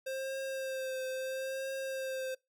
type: tone with vibrato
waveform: square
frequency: 528 Hz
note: C5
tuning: 16 cents sharp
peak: -36 dBFS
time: 0.06-2.35 s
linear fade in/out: 10 ms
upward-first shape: triangle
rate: 0.75 Hz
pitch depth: 29 cents each way
effects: noise-tail reverb RT60 0.2 s tail -23 dB re dry